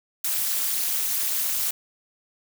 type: noise with amplitude modulation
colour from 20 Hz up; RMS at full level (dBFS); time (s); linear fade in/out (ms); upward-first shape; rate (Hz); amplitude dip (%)
blue; -21; 0.24-1.71; 5; sine; 241; 100
effects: none